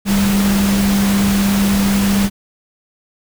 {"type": "tone in noise", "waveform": "sine", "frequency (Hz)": 199, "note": "G3", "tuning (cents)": 26, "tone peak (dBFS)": -12, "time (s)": [0.05, 2.3], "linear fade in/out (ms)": 50, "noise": "pink", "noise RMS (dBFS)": -21, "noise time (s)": [0.05, 2.3], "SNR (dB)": 6, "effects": []}